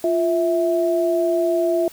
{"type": "tone pair together", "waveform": "sine", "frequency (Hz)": [347.5, 656], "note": ["F4", "E5"], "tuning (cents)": [-9, -9], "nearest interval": "major seventh", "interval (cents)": 1100, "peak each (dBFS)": -19, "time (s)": [0.04, 1.88], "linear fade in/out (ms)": 2, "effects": ["white hiss -44 dBFS RMS until 1.92 s"]}